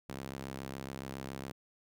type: tone with high-pass filter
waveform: sawtooth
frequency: 67.2 Hz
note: C2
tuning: 47 cents sharp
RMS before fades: -43 dBFS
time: 0.09-1.52 s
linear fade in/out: 5 ms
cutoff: 160 Hz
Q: 0.82
effects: none